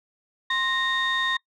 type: tone cluster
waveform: sine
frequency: 1054 / 1858 / 3682 Hz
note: C6 / A#6 / A#7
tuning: +12 / -6 / -22 cents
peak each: -27 / -24 / -26 dBFS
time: 0.5-1.37 s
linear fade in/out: 5 ms
effects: noise-tail reverb RT60 0.1 s tail -24 dB re dry + tanh soft clip ceiling -16 dBFS